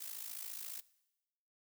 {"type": "noise with amplitude modulation", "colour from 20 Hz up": "blue", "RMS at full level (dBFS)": -42, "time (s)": [0, 0.81], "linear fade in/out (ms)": 10, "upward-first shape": "sine", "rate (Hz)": 54.5, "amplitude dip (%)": 75, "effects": ["noise-tail reverb RT60 1.0 s tail -21 dB re dry"]}